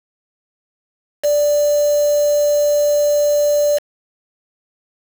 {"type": "tone with quantisation", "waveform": "sine", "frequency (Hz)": 587.3, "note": "D5", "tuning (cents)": 0, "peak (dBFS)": -12, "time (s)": [1.23, 3.79], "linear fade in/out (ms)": 20, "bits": 4, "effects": []}